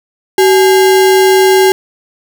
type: tone with sample-and-hold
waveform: sine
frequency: 379.5 Hz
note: F#4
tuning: 44 cents sharp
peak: -4 dBFS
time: 0.38-1.72 s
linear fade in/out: 2 ms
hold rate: 1225 Hz
effects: none